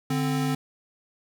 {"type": "tone pair together", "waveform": "square", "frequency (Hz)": [146.67, 261.6], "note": ["D3", "C4"], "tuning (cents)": [-2, 0], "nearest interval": "minor seventh", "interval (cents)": 1002, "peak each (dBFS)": -27, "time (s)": [0.1, 0.55], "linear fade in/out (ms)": 5, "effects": []}